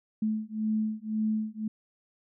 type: beating tone pair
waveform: sine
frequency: 215.8 / 217.7 Hz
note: A3 / A3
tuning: -33 / -18 cents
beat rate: 1.9 Hz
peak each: -30 dBFS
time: 0.22-1.68 s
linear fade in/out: 5 ms
effects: none